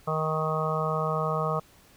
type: harmonic tone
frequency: 156.8 Hz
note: D#3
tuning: 14 cents sharp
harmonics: 1 / 3 / 4 / 5 / 6 / 7 / 8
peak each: -30 / -32 / -32 / -36 / -41 / -32 / -32 dBFS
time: 0.07-1.6 s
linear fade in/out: 10 ms
effects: pink hiss -57 dBFS RMS until 1.96 s